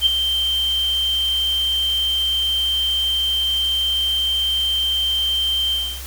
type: tone with ADSR envelope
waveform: sine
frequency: 3136 Hz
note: G7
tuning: in tune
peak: -9 dBFS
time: 0.01-6.02 s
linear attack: 53 ms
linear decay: 9 ms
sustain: -8 dB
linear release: 300 ms
effects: added 65 Hz sine -32 dBFS peak until 6.06 s + white hiss -35 dBFS RMS until 6.06 s